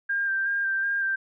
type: tone with vibrato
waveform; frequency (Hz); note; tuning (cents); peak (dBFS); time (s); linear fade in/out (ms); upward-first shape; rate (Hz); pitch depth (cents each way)
sine; 1590; G6; +24; -23; 0.09-1.16; 10; square; 2.7; 19
effects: none